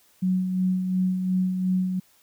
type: tone with tremolo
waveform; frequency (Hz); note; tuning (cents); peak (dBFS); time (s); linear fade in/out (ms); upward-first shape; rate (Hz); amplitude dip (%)
sine; 185; F#3; 0; -19; 0.22-2; 10; sine; 2.8; 45
effects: white hiss -60 dBFS RMS until 2.22 s